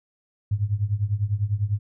sine tone with tremolo, 103.1 Hz, G#2, 12 cents flat, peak -17 dBFS, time 0.51-1.79 s, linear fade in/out 5 ms, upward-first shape triangle, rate 10 Hz, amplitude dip 95%, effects none

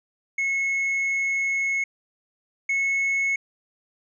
triangle tone pair in turn, 2184 / 2192 Hz, C#7 / C#7, -26 / -20 cents, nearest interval unison, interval 6 cents, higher second, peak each -20 / -19 dBFS, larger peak second, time 0.38-1.84 / 2.69-3.36 s, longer first, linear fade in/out 5 ms, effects resampled to 16000 Hz

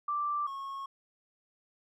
sine / triangle tone pair in turn, 1174.7 / 1093.6 Hz, D6 / C#6, 0 / -24 cents, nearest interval minor second, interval 124 cents, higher first, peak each -29 / -35 dBFS, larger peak first, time 0.08-0.47 / 0.47-0.86 s, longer neither, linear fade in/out 5 ms, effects none

